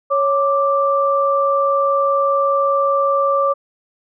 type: tone pair together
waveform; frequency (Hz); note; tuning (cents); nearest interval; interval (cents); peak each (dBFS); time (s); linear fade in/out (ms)
sine; 554.4 / 1174.7; C#5 / D6; 0 / 0; octave + minor second; 1300; -16; 0.1-3.54; 20
effects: none